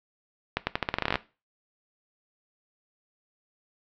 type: accelerating click train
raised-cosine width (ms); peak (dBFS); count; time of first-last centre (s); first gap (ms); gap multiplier
0.3; -8; 14; 0.57-1.156; 100; 0.85
effects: noise-tail reverb RT60 0.3 s tail -17 dB re dry + low-pass 4000 Hz 12 dB/octave